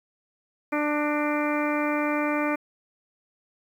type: harmonic tone with a mistuned harmonic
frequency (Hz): 296.6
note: D4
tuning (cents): +17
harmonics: 1 / 2 / 3 / 4 / 5 / 6 / 7 / 8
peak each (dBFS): -26 / -29 / -33 / -32 / -35 / -38 / -36 / -34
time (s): 0.72-2.56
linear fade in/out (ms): 10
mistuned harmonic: 6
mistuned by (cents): +33
effects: 9-bit